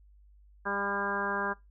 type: harmonic tone with a mistuned harmonic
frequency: 200 Hz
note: G3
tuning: 35 cents sharp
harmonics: 1 / 2 / 3 / 4 / 5 / 6 / 7 / 8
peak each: -40 / -38 / -40 / -40 / -36 / -38 / -39 / -34 dBFS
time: 0.65-1.54 s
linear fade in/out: 20 ms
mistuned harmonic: 8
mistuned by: +15 cents
effects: noise-tail reverb RT60 0.2 s tail -21 dB re dry + added 50 Hz sine -55 dBFS peak until 1.7 s